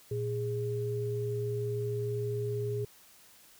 sine tone pair together, 116.54 / 413.3 Hz, A#2 / G#4, 0 / -8 cents, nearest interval octave + minor seventh, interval 2192 cents, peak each -33 / -33 dBFS, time 0.11-2.85 s, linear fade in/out 5 ms, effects white hiss -58 dBFS RMS until 3.59 s

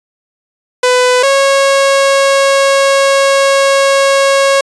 sawtooth tone pair in turn, 500 / 549.1 Hz, B4 / C#5, +21 / -17 cents, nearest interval major second, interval 162 cents, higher second, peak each -3 dBFS, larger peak neither, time 0.83-1.23 / 1.23-4.61 s, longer second, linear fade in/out 5 ms, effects resampled to 22050 Hz

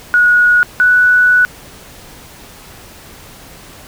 sine tone pair in turn, 1455 / 1479.6 Hz, F#6 / F#6, -29 / 0 cents, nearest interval unison, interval 29 cents, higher second, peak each -6 dBFS, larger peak neither, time 0.14-0.63 / 0.8-1.45 s, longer second, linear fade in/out 0 ms, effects pink hiss -37 dBFS RMS until 3.87 s

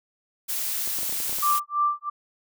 blue noise, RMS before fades -28 dBFS, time 0.48-1.6 s, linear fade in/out 20 ms
clicks, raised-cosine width 1 ms, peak -26 dBFS, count 9, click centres 0.875 / 0.988 / 1.031 / 1.095 / 1.127 / 1.202 / 1.295 / 1.328 / 1.386 s
sine tone with tremolo, 1178 Hz, D6, 5 cents sharp, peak -18 dBFS, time 1.42-2.1 s, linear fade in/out 10 ms, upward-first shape sine, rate 3 Hz, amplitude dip 100%
effects none

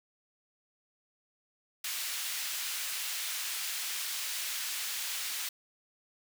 pink high-pass noise, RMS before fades -36 dBFS, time 1.84-5.49 s, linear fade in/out 5 ms, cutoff 2300 Hz, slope 12 dB/octave, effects none

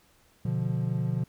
triangle chord, B diminished, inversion none, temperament equal, 123.47 / 146.83 / 174.61 Hz, B2 / D3 / F3, 0 / 0 / 0 cents, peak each -27 / -29 / -29 dBFS, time 0.45-1.24 s, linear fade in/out 5 ms, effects pink hiss -63 dBFS RMS until 1.28 s

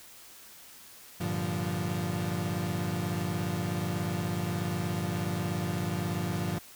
35% pulse chord, G minor seventh, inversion none, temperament equal with one note detuned, 98 / 114.67 / 146.83 / 174.61 Hz, G2 / Bb2 / D3 / F3, 0 / -28 / 0 / 0 cents, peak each -34 / -36 / -35 / -31 dBFS, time 1.2-6.59 s, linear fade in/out 10 ms, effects white hiss -51 dBFS RMS until 6.75 s

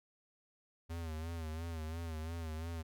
square tone with vibrato, 81.2 Hz, E2, 26 cents flat, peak -40 dBFS, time 0.89-2.83 s, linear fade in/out 20 ms, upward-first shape sine, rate 2.9 Hz, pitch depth 70 cents each way, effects none

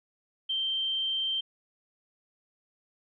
sine tone, 3136 Hz, G7, in tune, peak -27 dBFS, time 0.49-1.41 s, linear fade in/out 10 ms, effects none

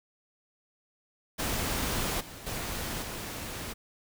pink noise with level steps, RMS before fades -31 / -45 / -35 / -38 dBFS, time 1.38-3.74 s, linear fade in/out 20 ms, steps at 2.2 / 2.46 / 3.02 s, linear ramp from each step 10 ms, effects none

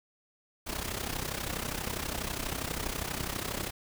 pink noise with amplitude modulation, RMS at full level -32 dBFS, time 0.66-3.71 s, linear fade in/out 20 ms, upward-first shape sine, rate 32.3 Hz, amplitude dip 75%, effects none

